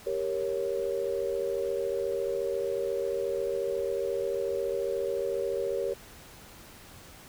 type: chord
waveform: sine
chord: G diminished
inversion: none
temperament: equal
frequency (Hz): 392 / 466.2 / 554.4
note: G4 / Bb4 / Db5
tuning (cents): 0 / 0 / 0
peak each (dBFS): -32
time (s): 0.06-5.94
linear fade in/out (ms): 10
effects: pink hiss -50 dBFS RMS until 7.28 s